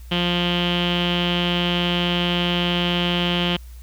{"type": "tone with low-pass filter", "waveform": "sawtooth", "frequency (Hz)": 175.3, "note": "F3", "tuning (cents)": 7, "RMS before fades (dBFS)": -21, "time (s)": [0.11, 3.57], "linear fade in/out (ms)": 10, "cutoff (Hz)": 3100, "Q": 9.8, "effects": ["added 60 Hz sine -36 dBFS peak until 3.82 s", "white hiss -53 dBFS RMS until 3.82 s"]}